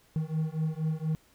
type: beating tone pair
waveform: triangle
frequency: 155.56 / 159.76 Hz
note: D#3 / D#3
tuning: 0 / +46 cents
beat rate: 4.2 Hz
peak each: -29 dBFS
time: 0.16-1.15 s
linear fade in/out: 0 ms
effects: pink hiss -63 dBFS RMS until 1.34 s